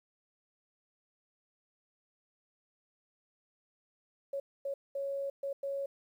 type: tone bursts at uneven times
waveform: sine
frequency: 554.4 Hz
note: C#5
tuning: in tune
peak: -33 dBFS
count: 5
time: 4.33-4.4 / 4.65-4.74 / 4.95-5.3 / 5.43-5.53 / 5.63-5.86 s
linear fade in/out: 5 ms
effects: 11-bit